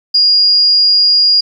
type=tone; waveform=sine; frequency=4851 Hz; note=D#8; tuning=45 cents flat; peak=-6 dBFS; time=0.14-1.41 s; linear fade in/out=10 ms; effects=8-bit